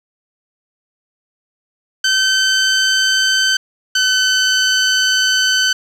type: tone pair in turn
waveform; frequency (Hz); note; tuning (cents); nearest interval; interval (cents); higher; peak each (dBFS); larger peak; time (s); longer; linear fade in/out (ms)
15% pulse; 1538 / 1519.5; G6 / F#6; -33 / +46; unison; 21; first; -5; neither; 2.04-3.57 / 3.95-5.73; second; 5
effects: low-pass 8000 Hz 12 dB/octave + 7-bit